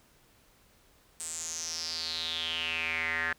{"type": "tone with band-pass filter sweep", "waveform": "square", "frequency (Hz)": 81.9, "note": "E2", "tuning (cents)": -11, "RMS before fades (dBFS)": -34, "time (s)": [1.2, 3.33], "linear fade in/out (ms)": 0, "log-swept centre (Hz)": [8300, 1700], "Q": 6.9, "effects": ["pink hiss -63 dBFS RMS until 3.38 s"]}